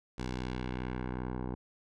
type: tone with low-pass filter sweep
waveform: 10% pulse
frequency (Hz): 62.6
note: B1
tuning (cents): +24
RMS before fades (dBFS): -37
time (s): 0.18-1.55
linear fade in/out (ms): 5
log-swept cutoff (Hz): 6600 to 830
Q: 0.97
effects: none